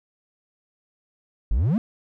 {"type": "exponential sweep", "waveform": "triangle", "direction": "up", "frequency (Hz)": [43.01, 246.9], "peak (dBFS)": -16, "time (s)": [1.51, 1.78], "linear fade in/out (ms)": 0, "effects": []}